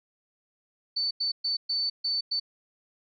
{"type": "tone bursts at uneven times", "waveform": "sine", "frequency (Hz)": 4515, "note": "C#8", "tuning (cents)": 31, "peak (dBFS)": -25, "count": 6, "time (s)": [[0.96, 1.11], [1.2, 1.32], [1.44, 1.57], [1.69, 1.9], [2.04, 2.21], [2.31, 2.4]], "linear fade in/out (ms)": 10, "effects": []}